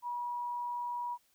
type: tone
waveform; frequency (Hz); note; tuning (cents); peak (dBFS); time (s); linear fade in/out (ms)
sine; 966; B5; -39; -34; 0.02-1.18; 50
effects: white hiss -71 dBFS RMS until 1.34 s